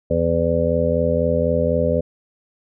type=harmonic tone; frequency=84 Hz; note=E2; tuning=33 cents sharp; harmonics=1 / 2 / 3 / 5 / 6 / 7; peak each=-24 / -24 / -25 / -26 / -20 / -22 dBFS; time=0.1-2.01 s; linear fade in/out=10 ms; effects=none